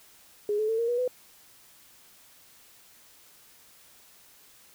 sine tone with pitch steps, 415.3 / 431.2 / 447.7 / 464.8 / 482.6 / 501.1 Hz, G#4 / A4 / A4 / A#4 / B4 / B4, 0 / -35 / +30 / -5 / -40 / +25 cents, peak -24 dBFS, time 0.49-1.078 s, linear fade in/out 2 ms, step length 98 ms, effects white hiss -56 dBFS RMS until 4.74 s

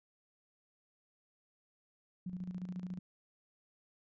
sine tone with tremolo, 181.5 Hz, F#3, 33 cents flat, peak -37 dBFS, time 2.26-2.99 s, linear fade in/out 5 ms, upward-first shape square, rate 14 Hz, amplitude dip 60%, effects resampled to 16000 Hz

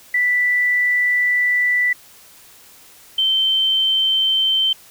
sine tone pair in turn, 1974 / 3106 Hz, B6 / G7, -1 / -17 cents, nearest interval minor sixth, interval 784 cents, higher second, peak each -14 dBFS, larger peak neither, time 0.14-1.93 / 3.18-4.73 s, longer first, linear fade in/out 5 ms, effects white hiss -46 dBFS RMS until 4.9 s

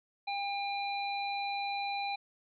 harmonic tone, 802 Hz, G5, 39 cents sharp, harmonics 1 / 3 / 5, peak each -34 / -39 / -41 dBFS, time 0.27-2.16 s, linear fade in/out 10 ms, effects none

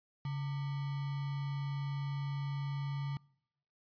sine tone with sample-and-hold, 140.2 Hz, C#3, 20 cents sharp, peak -34 dBFS, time 0.25-3.17 s, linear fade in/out 2 ms, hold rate 1050 Hz, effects noise-tail reverb RT60 0.8 s tail -25 dB re dry + resampled to 11025 Hz

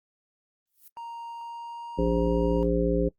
violet noise with exponential growth, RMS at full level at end -45 dBFS, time 0.67-0.88 s, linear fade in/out 2 ms, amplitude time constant 44 ms
triangle tone with pitch glide, 932.3 to 942 Hz, A#5 to A#5, 0 to +18 cents, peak -34 dBFS, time 0.97-2.63 s, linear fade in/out 0 ms, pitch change +18 cents, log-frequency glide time 1.29-2.19 s
harmonic tone, 57.9 Hz, A#1, 11 cents flat, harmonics 1 / 3 / 5 / 7 / 9, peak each -28 / -28 / -28 / -28 / -28 dBFS, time 1.98-3.09 s, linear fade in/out 10 ms
effects noise-tail reverb RT60 0.1 s tail -24 dB re dry + Opus 24 kbps

